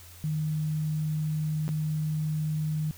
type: tone with dropouts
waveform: sine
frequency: 154.3 Hz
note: D#3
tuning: 14 cents flat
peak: -26 dBFS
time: 0.24-2.91 s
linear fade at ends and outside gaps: 0 ms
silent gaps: 1.68-1.69 s
effects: added 86 Hz sine -49 dBFS peak until 2.97 s + white hiss -51 dBFS RMS until 2.97 s